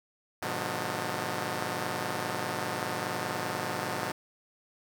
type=chord; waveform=5% pulse; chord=G# diminished seventh; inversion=none; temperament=just; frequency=103.83 / 124.59 / 149.51 / 179.41 Hz; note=G#2 / B2 / D3 / F3; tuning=0 / +16 / +31 / +47 cents; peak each=-27 / -26 / -27 / -25 dBFS; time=0.42-4.12 s; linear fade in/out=5 ms; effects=none